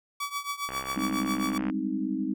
sawtooth tone with tremolo, 1143 Hz, D6, 47 cents flat, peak -24 dBFS, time 0.2-1.58 s, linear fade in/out 5 ms, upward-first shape triangle, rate 7.4 Hz, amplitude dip 90%
click train, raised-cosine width 0.5 ms, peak -21 dBFS, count 68, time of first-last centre 0.69-1.699 s, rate 66.4 Hz
sine chord, Ab major seventh, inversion third, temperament equal with one note detuned, 196.56 / 207.7 / 261.6 / 311.1 Hz, G3 / Ab3 / C4 / Eb4, +5 / 0 / 0 / 0 cents, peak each -34 / -35 / -31 / -31 dBFS, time 0.96-2.34 s, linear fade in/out 10 ms
effects none

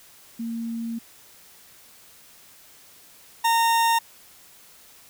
sine / 40% pulse tone pair in turn, 230 / 920 Hz, A#3 / A#5, -23 / -23 cents, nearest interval 2 octaves, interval 2400 cents, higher second, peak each -27 / -17 dBFS, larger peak second, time 0.39-0.99 / 3.44-3.99 s, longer first, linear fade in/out 10 ms, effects white hiss -51 dBFS RMS until 5.09 s

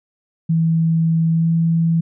sine tone with pitch glide, 163.4 to 165.3 Hz, E3 to E3, -15 to +5 cents, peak -13 dBFS, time 0.49-2.01 s, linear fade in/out 10 ms, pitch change +20 cents, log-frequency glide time 1.31-1.5 s, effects none

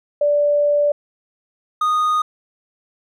sine / triangle tone pair in turn, 584 / 1237.5 Hz, D5 / D#6, -10 / -10 cents, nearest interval octave + minor second, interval 1300 cents, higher second, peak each -13 dBFS, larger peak neither, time 0.21-0.92 / 1.81-2.22 s, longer first, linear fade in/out 5 ms, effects none

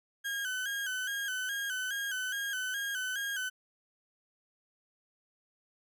35% pulse tone with vibrato, 1568 Hz, G6, in tune, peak -31 dBFS, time 0.24-3.5 s, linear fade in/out 20 ms, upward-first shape square, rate 2.4 Hz, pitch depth 64 cents each way, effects none

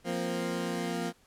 20% pulse chord, F suspended fourth, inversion none, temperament equal, 174.61 / 233.1 / 261.6 Hz, F3 / Bb3 / C4, 0 / 0 / 0 cents, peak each -29 / -30 / -33 dBFS, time 0.04-1.13 s, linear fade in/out 50 ms, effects pink hiss -64 dBFS RMS until 1.26 s + low-pass 12000 Hz 12 dB/octave

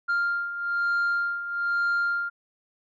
sine beating tone pair, 1396.9 / 1398 Hz, F6 / F6, 0 / +1 cents, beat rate 1.1 Hz, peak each -28 / -23 dBFS, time 0.08-2.3 s, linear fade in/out 20 ms, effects tanh soft clip ceiling -20 dBFS

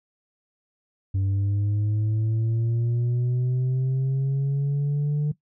sine linear sweep, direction up, 96 to 149.3 Hz, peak -18 dBFS, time 1.14-5.32 s, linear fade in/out 10 ms, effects noise-tail reverb RT60 0.1 s tail -17 dB re dry + tanh soft clip ceiling -20 dBFS

